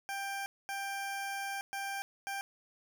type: tone bursts at uneven times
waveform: 20% pulse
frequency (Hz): 790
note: G5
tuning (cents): +13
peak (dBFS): -31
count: 4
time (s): 0.09-0.46 / 0.69-1.61 / 1.73-2.02 / 2.27-2.41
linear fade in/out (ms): 0
effects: none